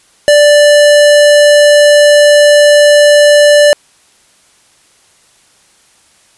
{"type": "tone", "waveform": "square", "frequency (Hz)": 587.3, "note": "D5", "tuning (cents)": 0, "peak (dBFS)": -3, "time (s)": [0.28, 3.73], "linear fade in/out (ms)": 0, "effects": ["white hiss -48 dBFS RMS until 6.37 s", "resampled to 24000 Hz"]}